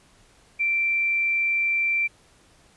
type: tone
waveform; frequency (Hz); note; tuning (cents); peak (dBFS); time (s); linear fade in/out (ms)
sine; 2349; D7; 0; -20; 0.59-2.08; 20
effects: pink hiss -57 dBFS RMS until 2.76 s + resampled to 24000 Hz